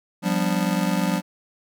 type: chord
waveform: square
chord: G dominant seventh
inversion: third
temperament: just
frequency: 176.4 / 196 / 245 / 294 Hz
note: F3 / G3 / B3 / D4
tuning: +18 / 0 / -14 / +2 cents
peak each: -25 / -25 / -30 / -30 dBFS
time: 0.22-1.22 s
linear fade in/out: 50 ms
effects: none